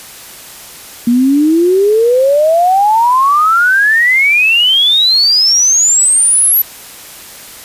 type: exponential sweep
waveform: sine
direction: up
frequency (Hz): 233.1 to 12000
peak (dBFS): -6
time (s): 1.07-6.62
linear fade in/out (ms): 5
effects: white hiss -32 dBFS RMS until 7.64 s + resampled to 32000 Hz